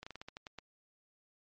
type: slowing click train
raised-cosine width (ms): 0.2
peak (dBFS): -27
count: 9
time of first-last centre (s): 0.03-0.587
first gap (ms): 35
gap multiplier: 1.19
effects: low-pass 5000 Hz 12 dB/octave + MP3 48 kbps